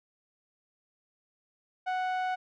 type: tone with low-pass filter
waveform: sawtooth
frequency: 740 Hz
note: F#5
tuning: in tune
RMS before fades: -31 dBFS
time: 1.86-2.36 s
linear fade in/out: 20 ms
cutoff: 1900 Hz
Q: 0.52
effects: none